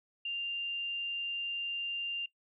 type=tone; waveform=sine; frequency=2791 Hz; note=F7; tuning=2 cents flat; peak=-33 dBFS; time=0.25-2.26 s; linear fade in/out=5 ms; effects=noise-tail reverb RT60 0.1 s tail -21 dB re dry